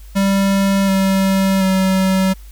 square tone with pitch steps, 196 / 192.86 / 189.76 Hz, G3 / G3 / F#3, 0 / -28 / +44 cents, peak -13 dBFS, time 0.15-2.34 s, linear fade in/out 20 ms, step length 730 ms, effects added 50 Hz sine -34 dBFS peak until 2.51 s + white hiss -49 dBFS RMS until 2.51 s

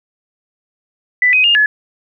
sine tone with pitch steps, 1988 / 2514 / 2826 / 1706 Hz, B6 / D#7 / F7 / G#6, +11 / +17 / +20 / +46 cents, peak -8 dBFS, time 1.22-1.66 s, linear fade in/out 2 ms, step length 110 ms, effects none

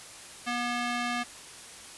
square tone with band-pass filter, 241.4 Hz, B3, 39 cents flat, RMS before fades -31 dBFS, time 0.46-1.24 s, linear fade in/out 20 ms, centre 2000 Hz, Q 0.74, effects white hiss -46 dBFS RMS until 1.97 s + resampled to 24000 Hz

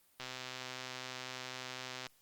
click train, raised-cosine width 0.2 ms, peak -25 dBFS, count 240, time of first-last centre 0.2-2.067 s, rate 128 Hz, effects white hiss -69 dBFS RMS until 2.21 s + Opus 32 kbps

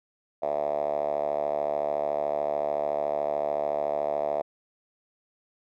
5% pulse tone with band-pass filter, 73.7 Hz, D2, 7 cents sharp, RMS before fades -28 dBFS, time 0.42-4.42 s, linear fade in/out 10 ms, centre 640 Hz, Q 6.7, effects none

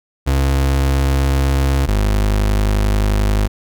35% pulse tone pair in turn, 68 / 51.36 Hz, C#2 / G#1, -33 / -19 cents, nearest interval perfect fourth, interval 486 cents, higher first, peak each -11 dBFS, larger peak neither, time 0.26-1.87 / 1.87-3.48 s, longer neither, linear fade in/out 20 ms, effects none

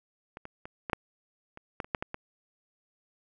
clicks, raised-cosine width 0.5 ms, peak -26 / -26 / -26 / -19 / -10 / -29 / -17 / -30 / -12 / -17 / -20 dBFS, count 11, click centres 0.371 / 0.454 / 0.655 / 0.898 / 0.932 / 1.574 / 1.802 / 1.845 / 1.948 / 2.025 / 2.144 s, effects none

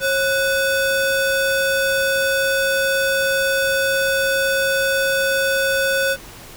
square ring-modulated tone, 1013 Hz, B5, 44 cents sharp, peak -14 dBFS, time 0-6.17 s, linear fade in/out 50 ms, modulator 471 Hz, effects pink hiss -39 dBFS RMS until 6.56 s

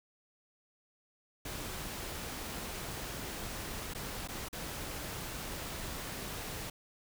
pink noise with dropouts, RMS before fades -41 dBFS, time 1.45-6.7 s, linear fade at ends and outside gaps 5 ms, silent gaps 3.937-3.948 / 4.276-4.285 / 4.486-4.528 s, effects none

